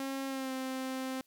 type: tone with pitch glide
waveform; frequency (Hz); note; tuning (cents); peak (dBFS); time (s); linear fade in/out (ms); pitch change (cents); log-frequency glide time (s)
sawtooth; 270 to 261.6; C#4 to C4; -45 to 0; -31; 0-1.21; 2; -55; 0.27-0.52
effects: white hiss -71 dBFS RMS until 1.26 s